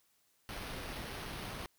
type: noise with sample-and-hold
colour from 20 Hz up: pink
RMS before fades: -43 dBFS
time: 0.49-1.66 s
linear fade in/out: 0 ms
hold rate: 7350 Hz
effects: white hiss -73 dBFS RMS until 1.78 s